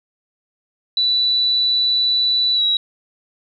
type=tone with pitch glide; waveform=sine; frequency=3963 to 3870 Hz; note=B7 to B7; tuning=+5 to -36 cents; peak=-14 dBFS; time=0.97-2.77 s; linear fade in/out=2 ms; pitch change=-41 cents; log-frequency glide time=2.54-2.63 s; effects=none